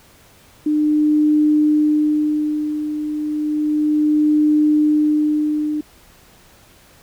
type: tone with tremolo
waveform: sine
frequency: 301.9 Hz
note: D4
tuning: 48 cents sharp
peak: -11 dBFS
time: 0.66-5.81 s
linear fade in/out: 5 ms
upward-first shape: sine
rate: 0.32 Hz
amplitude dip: 65%
effects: pink hiss -49 dBFS RMS until 7.02 s